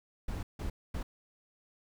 brown noise bursts at uneven times, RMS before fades -36 dBFS, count 3, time 0.28-0.43 / 0.59-0.7 / 0.94-1.03 s, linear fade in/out 5 ms, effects none

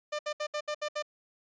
sawtooth tone bursts, 599 Hz, D5, 34 cents sharp, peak -27 dBFS, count 7, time 0.12-1.025 s, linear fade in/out 10 ms, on 71 ms, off 68 ms, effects resampled to 16000 Hz

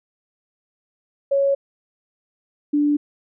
sine tone pair in turn, 554.4 / 293 Hz, C#5 / D4, 0 / -4 cents, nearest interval major seventh, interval 1104 cents, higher first, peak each -15 dBFS, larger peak neither, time 1.31-1.55 / 2.73-2.97 s, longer neither, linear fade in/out 10 ms, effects none

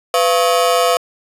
30% pulse ring-modulated tone, 594 Hz, D5, 20 cents sharp, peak -6 dBFS, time 0.14-0.97 s, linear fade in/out 0 ms, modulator 92.8 Hz, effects resampled to 32000 Hz + 7-bit

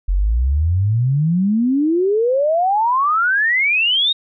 sine exponential sweep, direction up, 43.17 to 3786 Hz, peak -13 dBFS, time 0.08-4.13 s, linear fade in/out 10 ms, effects none

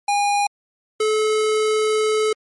square tone pair in turn, 815 / 431.7 Hz, G#5 / A4, -33 / -33 cents, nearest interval major seventh, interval 1100 cents, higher first, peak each -17 dBFS, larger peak neither, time 0.08-0.47 / 1-2.33 s, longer second, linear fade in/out 5 ms, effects MP3 48 kbps

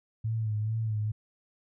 sine tone with vibrato, 109.3 Hz, A2, 11 cents flat, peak -27 dBFS, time 0.24-1.12 s, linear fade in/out 10 ms, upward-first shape sine, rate 2.3 Hz, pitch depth 54 cents each way, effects none

